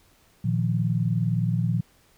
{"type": "chord", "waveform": "sine", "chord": "Bb suspended fourth", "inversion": "none", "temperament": "equal", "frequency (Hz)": [116.54, 155.56, 174.61], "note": ["Bb2", "Eb3", "F3"], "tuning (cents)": [0, 0, 0], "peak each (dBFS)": [-24, -27, -26], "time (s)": [0.44, 1.81], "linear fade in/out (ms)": 10, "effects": ["pink hiss -60 dBFS RMS until 2.17 s"]}